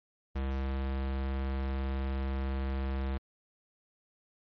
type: tone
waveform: square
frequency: 67 Hz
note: C2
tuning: 42 cents sharp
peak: -31 dBFS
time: 0.35-3.18 s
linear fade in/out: 10 ms
effects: low-pass 3000 Hz 12 dB/octave + MP3 32 kbps